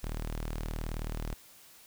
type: tone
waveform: sawtooth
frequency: 38.92 Hz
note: D#1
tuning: 1 cent sharp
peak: -30 dBFS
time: 0.03-1.34 s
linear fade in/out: 0 ms
effects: white hiss -56 dBFS RMS until 1.86 s